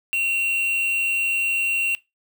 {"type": "tone with quantisation", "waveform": "triangle", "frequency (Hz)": 2744, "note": "F7", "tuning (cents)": -31, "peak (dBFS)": -18, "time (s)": [0.13, 1.95], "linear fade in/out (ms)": 0, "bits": 5, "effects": ["noise-tail reverb RT60 0.2 s tail -19 dB re dry"]}